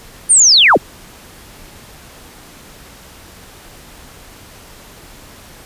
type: linear sweep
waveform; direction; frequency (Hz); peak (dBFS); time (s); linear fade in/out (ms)
sine; down; 9280 to 39.06; -5; 0.29-0.78; 20
effects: pink hiss -39 dBFS RMS until 5.65 s + resampled to 32000 Hz